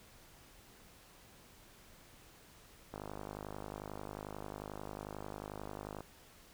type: click train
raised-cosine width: 1 ms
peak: -29 dBFS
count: 158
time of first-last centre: 2.94-6.006 s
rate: 51.2 Hz
effects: pink hiss -60 dBFS RMS until 6.53 s